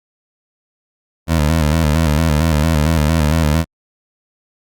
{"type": "tone with vibrato", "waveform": "20% pulse", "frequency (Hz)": 78.3, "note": "D#2", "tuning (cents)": 11, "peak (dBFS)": -7, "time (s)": [1.27, 3.65], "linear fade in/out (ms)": 50, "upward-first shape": "square", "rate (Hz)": 4.4, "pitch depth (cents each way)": 79, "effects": ["Opus 48 kbps"]}